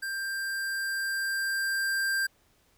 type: tone with level ramp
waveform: square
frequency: 1584 Hz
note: G6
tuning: 18 cents sharp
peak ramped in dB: -32 to -26 dBFS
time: 0.02-2.27 s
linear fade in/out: 10 ms
effects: pink hiss -66 dBFS RMS until 2.77 s